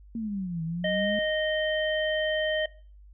sine exponential two-way sweep, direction down then up, 233.1 to 160.4 to 214.8 Hz, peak -29 dBFS, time 0.15-1.19 s, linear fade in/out 2 ms, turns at 0.63 s
harmonic tone, 620 Hz, D#5, 6 cents flat, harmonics 1 / 3 / 5, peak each -26 / -31 / -33 dBFS, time 0.84-2.66 s, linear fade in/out 5 ms
effects noise-tail reverb RT60 0.4 s tail -20 dB re dry + added 50 Hz sine -48 dBFS peak until 3.13 s

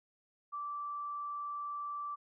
sine tone, 1166 Hz, D6, 13 cents flat, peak -37 dBFS, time 0.52-2.16 s, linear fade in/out 20 ms, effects none

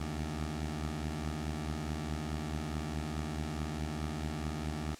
15% pulse beating tone pair, 73 / 77.7 Hz, D2 / D#2, -10 / -2 cents, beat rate 4.7 Hz, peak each -34 / -30 dBFS, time 0-4.95 s, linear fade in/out 5 ms, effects white hiss -53 dBFS RMS until 4.99 s + low-pass 8000 Hz 12 dB/octave

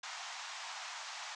pink band-pass noise, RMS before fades -45 dBFS, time 0.03-1.35 s, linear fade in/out 5 ms, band 730 to 7200 Hz, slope 48 dB/octave, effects none

